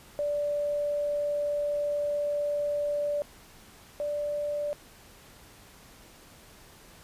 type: tone pair in turn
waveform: sine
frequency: 584 / 586.8 Hz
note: D5 / D5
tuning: -10 / -2 cents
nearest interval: unison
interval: 8 cents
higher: second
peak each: -26 / -28 dBFS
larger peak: first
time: 0.19-3.22 / 4-4.73 s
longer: first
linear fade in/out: 0 ms
effects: pink hiss -53 dBFS RMS until 7.03 s + resampled to 32000 Hz